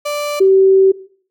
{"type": "tone pair in turn", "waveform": ["35% pulse", "sine"], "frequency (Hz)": [587.3, 384.2], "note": ["D5", "G4"], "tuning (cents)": [0, -35], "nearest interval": "perfect fifth", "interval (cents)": 735, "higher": "first", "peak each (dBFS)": [-16, -6], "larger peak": "second", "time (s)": [[0.05, 0.4], [0.4, 0.92]], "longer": "second", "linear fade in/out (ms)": 10, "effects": ["noise-tail reverb RT60 0.5 s tail -18 dB re dry"]}